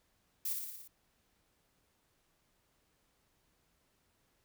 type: noise with echo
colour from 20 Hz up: violet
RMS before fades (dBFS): -36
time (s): 0.45-0.53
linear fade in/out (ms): 5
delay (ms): 58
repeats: 6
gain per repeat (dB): -3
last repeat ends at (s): 0.878
effects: pink hiss -75 dBFS RMS until 4.44 s